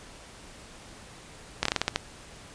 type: slowing click train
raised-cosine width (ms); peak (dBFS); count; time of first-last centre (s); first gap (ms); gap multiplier
0.2; -6; 8; 1.63-1.96; 24; 1.22
effects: pink hiss -48 dBFS RMS until 2.54 s + resampled to 22050 Hz